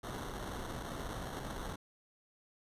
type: noise with sample-and-hold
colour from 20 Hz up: pink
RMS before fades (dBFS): -42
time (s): 0.03-1.76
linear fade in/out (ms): 10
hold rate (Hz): 2450
effects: resampled to 32000 Hz